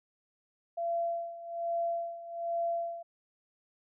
sine tone with tremolo, 680 Hz, F5, 46 cents flat, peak -28 dBFS, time 0.77-3.03 s, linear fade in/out 10 ms, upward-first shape sine, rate 1.2 Hz, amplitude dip 80%, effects none

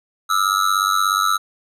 square tone with amplitude modulation, 1300 Hz, E6, 24 cents flat, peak -12 dBFS, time 0.29-1.38 s, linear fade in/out 20 ms, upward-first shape sine, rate 96.8 Hz, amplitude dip 100%, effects resampled to 32000 Hz

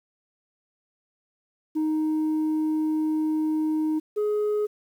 sine tone pair in turn, 311.1 / 419.9 Hz, D#4 / G#4, 0 / +19 cents, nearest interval perfect fourth, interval 519 cents, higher second, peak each -19 dBFS, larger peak neither, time 1.75-4 / 4.16-4.67 s, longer first, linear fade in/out 20 ms, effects tanh soft clip ceiling -21 dBFS + 9-bit

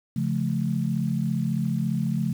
sine chord, Db augmented, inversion none, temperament just, 138.59 / 173.24 / 216.5 Hz, Db3 / F3 / A3, 0 / -14 / -28 cents, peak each -27 dBFS, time 0.16-2.33 s, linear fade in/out 5 ms, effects 8-bit

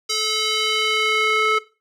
square tone with band-pass filter sweep, 433.6 Hz, A4, 25 cents flat, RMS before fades -20 dBFS, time 0.09-1.59 s, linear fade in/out 10 ms, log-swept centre 4900 to 1700 Hz, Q 1.9, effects noise-tail reverb RT60 0.3 s tail -17 dB re dry

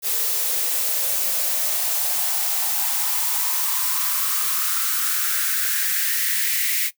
blue noise with high-pass filter sweep, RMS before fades -22 dBFS, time 0.02-6.91 s, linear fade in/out 50 ms, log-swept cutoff 420 to 2100 Hz, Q 4.7, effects noise-tail reverb RT60 0.1 s tail -17 dB re dry

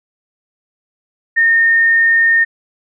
sine tone, 1830 Hz, A#6, 32 cents flat, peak -8 dBFS, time 1.36-2.45 s, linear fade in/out 20 ms, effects none

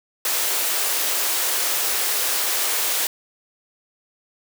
white high-pass noise, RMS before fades -22 dBFS, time 0.25-3.07 s, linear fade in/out 2 ms, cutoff 350 Hz, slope 24 dB/octave, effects none

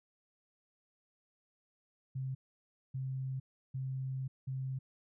sine tone bursts at uneven times, 132 Hz, C3, 16 cents sharp, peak -35 dBFS, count 4, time 2.15-2.35 / 2.94-3.4 / 3.74-4.28 / 4.47-4.79 s, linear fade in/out 10 ms, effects none

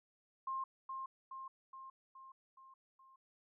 sine tone with echo, 1062 Hz, C6, 25 cents sharp, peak -37 dBFS, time 0.47-0.64 s, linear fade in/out 5 ms, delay 420 ms, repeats 6, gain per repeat -4 dB, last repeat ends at 3.16 s, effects none

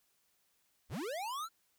square linear sweep, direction up, 38.89 to 1396.9 Hz, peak -38 dBFS, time 0.89-1.49 s, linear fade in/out 50 ms, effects white hiss -75 dBFS RMS until 1.78 s

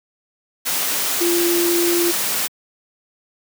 sine tone in noise, 344.7 Hz, F4, 23 cents flat, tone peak -16 dBFS, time 1.2-2.12 s, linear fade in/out 20 ms, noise white, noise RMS -21 dBFS, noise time 0.65-2.48 s, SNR +2 dB, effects high-pass 200 Hz 12 dB/octave

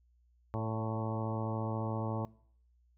harmonic tone with a mistuned harmonic, 110.7 Hz, A2, 11 cents sharp, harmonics 1 / 2 / 3 / 4 / 5 / 6 / 7 / 8 / 9 / 10, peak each -35 / -41 / -43 / -44 / -43 / -46 / -47 / -44 / -50 / -47 dBFS, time 0.54-2.25 s, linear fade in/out 0 ms, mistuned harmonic 5, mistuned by +18 cents, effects noise-tail reverb RT60 0.6 s tail -22 dB re dry + added 60 Hz sine -65 dBFS peak until 2.97 s

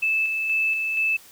sine tone with tremolo, 2625 Hz, E7, 8 cents flat, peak -19 dBFS, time 0.02-1.17 s, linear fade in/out 10 ms, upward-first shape square, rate 2.1 Hz, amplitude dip 35%, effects white hiss -49 dBFS RMS until 1.31 s

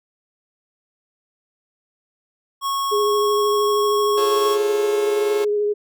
square tone, 1100 Hz, C#6, 14 cents flat, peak -21 dBFS, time 2.61-4.58 s, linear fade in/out 50 ms
sine tone with vibrato, 415.3 Hz, G#4, in tune, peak -17 dBFS, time 2.91-5.74 s, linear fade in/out 20 ms, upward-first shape triangle, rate 13 Hz, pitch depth 20 cents each way
sawtooth chord, F augmented, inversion none, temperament just, 349.2 / 436.5 / 545.7 Hz, F4 / A4 / C#5, 0 / -14 / -27 cents, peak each -28 / -24 / -26 dBFS, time 4.17-5.45 s, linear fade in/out 10 ms
effects none

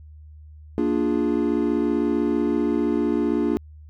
triangle chord, Bb dominant seventh, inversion none, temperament equal, 233.1 / 293.7 / 349.2 / 415.3 Hz, Bb3 / D4 / F4 / Ab4, 0 / 0 / 0 / 0 cents, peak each -23 / -21 / -23 / -26 dBFS, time 0.78-3.57 s, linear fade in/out 0 ms, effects added 76 Hz sine -41 dBFS peak until 3.89 s

